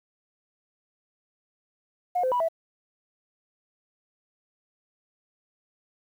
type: tone with pitch steps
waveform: sine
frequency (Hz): 718 / 515 / 981 / 657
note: F5 / C5 / B5 / E5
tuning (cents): +48 / -28 / -12 / -6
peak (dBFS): -21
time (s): 2.15-2.486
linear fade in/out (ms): 10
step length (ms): 84
effects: tanh soft clip ceiling -17 dBFS + 9-bit